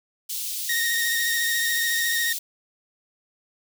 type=high-pass noise; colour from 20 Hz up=white; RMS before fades=-30 dBFS; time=0.29-2.39 s; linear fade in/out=10 ms; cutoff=3200 Hz; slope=24 dB/octave
type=tone with vibrato; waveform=sawtooth; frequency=1863 Hz; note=A#6; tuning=2 cents flat; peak=-19 dBFS; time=0.69-2.33 s; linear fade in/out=5 ms; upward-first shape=sine; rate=14 Hz; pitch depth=24 cents each way
effects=none